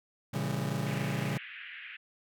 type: chord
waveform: 40% pulse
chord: A# diminished seventh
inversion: none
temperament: just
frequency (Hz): 116.54 / 139.85 / 167.82 / 201.4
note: A#2 / C#3 / E3 / G3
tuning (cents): 0 / +16 / +31 / +47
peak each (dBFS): -37 / -33 / -37 / -36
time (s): 0.33-1.38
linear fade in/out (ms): 10
type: band-pass noise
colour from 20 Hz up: pink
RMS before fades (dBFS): -45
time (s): 0.86-1.97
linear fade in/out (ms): 10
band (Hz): 1600 to 2900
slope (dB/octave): 48
effects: none